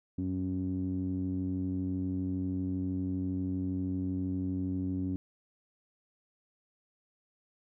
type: tone with low-pass filter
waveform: sawtooth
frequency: 92.6 Hz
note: F#2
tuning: 2 cents sharp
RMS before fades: -33 dBFS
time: 0.18-5.16 s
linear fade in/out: 0 ms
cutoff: 260 Hz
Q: 7.3
effects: none